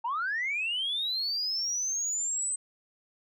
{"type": "linear sweep", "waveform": "sine", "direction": "up", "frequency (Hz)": [883, 8190], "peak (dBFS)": -27, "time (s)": [0.04, 2.56], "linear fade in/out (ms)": 10, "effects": ["tanh soft clip ceiling -24 dBFS"]}